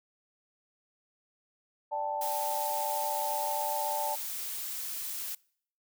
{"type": "chord", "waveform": "sine", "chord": "D suspended fourth", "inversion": "none", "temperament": "equal", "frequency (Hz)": [587.3, 784, 880], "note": ["D5", "G5", "A5"], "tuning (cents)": [0, 0, 0], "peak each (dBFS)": [-36, -37, -32], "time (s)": [1.91, 4.16], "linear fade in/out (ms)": 20}
{"type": "noise", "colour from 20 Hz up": "blue", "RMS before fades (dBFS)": -37, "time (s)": [2.21, 5.35], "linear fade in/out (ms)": 5}
{"effects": ["noise-tail reverb RT60 0.6 s tail -25 dB re dry"]}